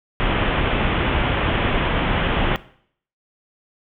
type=low-pass noise; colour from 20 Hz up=pink; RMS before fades=-20 dBFS; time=0.2-2.56 s; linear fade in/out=0 ms; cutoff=3400 Hz; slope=96 dB/octave; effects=noise-tail reverb RT60 0.6 s tail -18 dB re dry